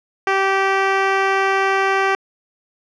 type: tone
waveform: 10% pulse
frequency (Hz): 388.1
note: G4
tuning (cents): -17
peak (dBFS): -6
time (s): 0.27-2.15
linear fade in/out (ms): 2
effects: low-pass 3000 Hz 12 dB/octave